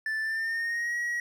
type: tone with pitch glide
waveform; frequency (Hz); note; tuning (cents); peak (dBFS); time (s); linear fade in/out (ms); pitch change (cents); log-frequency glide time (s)
triangle; 1760 to 1908.2; A6 to A#6; 0 to +40; -26; 0.06-1.2; 2; +140; 0.21-0.96
effects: none